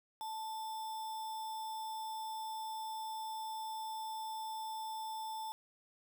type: tone with sample-and-hold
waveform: sine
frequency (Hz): 880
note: A5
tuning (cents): 0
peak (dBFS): -39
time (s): 0.21-5.52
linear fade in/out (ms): 0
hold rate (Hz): 4410
effects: none